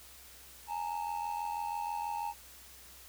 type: ring-modulated tone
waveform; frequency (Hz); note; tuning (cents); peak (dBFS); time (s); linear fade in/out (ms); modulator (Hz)
triangle; 878; A5; -4; -29; 0.67-2.34; 50; 43.1
effects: added 63 Hz sine -61 dBFS peak until 3.08 s + white hiss -54 dBFS RMS until 3.08 s